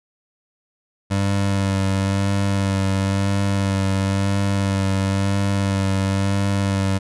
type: tone with vibrato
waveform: 25% pulse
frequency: 98 Hz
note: G2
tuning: in tune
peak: -14 dBFS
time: 1.1-6.99 s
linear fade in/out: 20 ms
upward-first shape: sine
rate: 0.98 Hz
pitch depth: 23 cents each way
effects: resampled to 24000 Hz